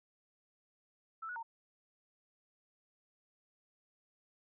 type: tone with pitch steps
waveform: sine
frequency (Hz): 1320 / 1462 / 916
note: E6 / F#6 / A#5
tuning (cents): +2 / -21 / -31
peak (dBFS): -40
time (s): 1.22-1.43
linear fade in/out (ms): 10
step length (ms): 70
effects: none